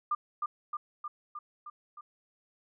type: tone with echo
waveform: sine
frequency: 1200 Hz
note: D6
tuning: 37 cents sharp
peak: -26 dBFS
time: 0.11-0.15 s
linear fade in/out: 5 ms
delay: 310 ms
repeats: 6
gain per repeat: -3 dB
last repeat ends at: 2.01 s
effects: none